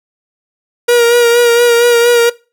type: tone with vibrato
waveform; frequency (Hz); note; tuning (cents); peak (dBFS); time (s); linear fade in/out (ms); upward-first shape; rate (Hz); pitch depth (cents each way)
45% pulse; 474.8; A#4; +32; -6; 0.88-2.3; 10; sine; 4.3; 28
effects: noise-tail reverb RT60 0.3 s tail -21 dB re dry